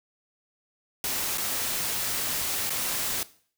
white noise with dropouts, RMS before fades -29 dBFS, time 1.04-3.23 s, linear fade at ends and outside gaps 1 ms, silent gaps 1.375-1.381 / 2.695-2.704 s, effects noise-tail reverb RT60 0.5 s tail -18 dB re dry

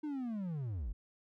triangle linear sweep, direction down, 310 to 40.66 Hz, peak -34 dBFS, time 0.03-0.93 s, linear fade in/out 10 ms, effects none

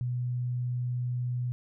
sine tone, 123.47 Hz, B2, in tune, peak -28 dBFS, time 0.01-1.52 s, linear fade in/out 0 ms, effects none

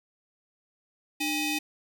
sawtooth ring-modulated tone, 1108.7 Hz, C#6, in tune, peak -20 dBFS, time 1.2-1.59 s, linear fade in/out 10 ms, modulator 1410 Hz, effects none

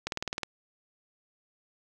click train, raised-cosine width 0.2 ms, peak -14 dBFS, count 8, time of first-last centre 0.07-0.433 s, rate 19.3 Hz, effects none

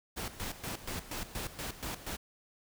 pink noise with tremolo, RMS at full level -38 dBFS, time 0.16-2.17 s, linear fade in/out 20 ms, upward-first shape square, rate 4.2 Hz, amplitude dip 75%, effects none

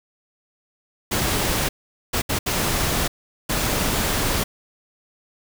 pink noise bursts at uneven times, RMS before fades -22 dBFS, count 5, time 1.11-1.69 / 2.13-2.22 / 2.29-2.39 / 2.46-3.08 / 3.49-4.44 s, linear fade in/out 10 ms, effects none

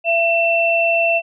sine tone pair together, 672 / 2686 Hz, E5 / E7, +33 / +32 cents, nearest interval 2 octaves, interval 2399 cents, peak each -16 / -16 dBFS, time 0.04-1.22 s, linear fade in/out 50 ms, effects none

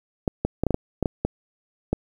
clicks, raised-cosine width 2 ms, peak -8 dBFS, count 10, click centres 0.278 / 0.45 / 0.636 / 0.667 / 0.707 / 0.744 / 1.027 / 1.058 / 1.25 / 1.93 s, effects 8-bit

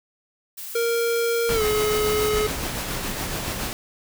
blue noise, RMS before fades -35 dBFS, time 0.57-2.3 s, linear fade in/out 10 ms
square tone with pitch glide, 466.2 to 425 Hz, A#4 to G#4, 0 to +40 cents, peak -21 dBFS, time 0.75-2.47 s, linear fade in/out 5 ms, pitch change -160 cents, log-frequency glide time 1.52-1.63 s
pink noise with tremolo, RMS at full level -27 dBFS, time 1.49-3.73 s, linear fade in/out 0 ms, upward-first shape sine, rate 7.1 Hz, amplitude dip 30%
effects none

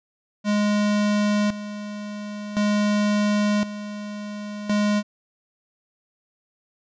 square tone with tremolo, 207.7 Hz, G#3, in tune, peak -19 dBFS, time 0.44-5.03 s, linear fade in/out 50 ms, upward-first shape square, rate 0.47 Hz, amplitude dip 75%, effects resampled to 16000 Hz

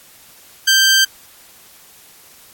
15% pulse tone, 1568 Hz, G6, in tune, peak -3 dBFS, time 0.67-1.05 s, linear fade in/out 10 ms, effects white hiss -45 dBFS RMS until 2.53 s + AAC 64 kbps

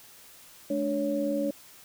sine tone cluster, 214.8 / 292.4 / 558 Hz, A3 / D4 / C#5, -41 / -7 / +11 cents, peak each -33 / -29 / -29 dBFS, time 0.7-1.51 s, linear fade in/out 5 ms, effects white hiss -52 dBFS RMS until 1.84 s

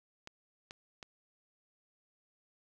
clicks, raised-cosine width 0.2 ms, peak -28 dBFS, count 3, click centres 0.274 / 0.709 / 1.028 s, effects none

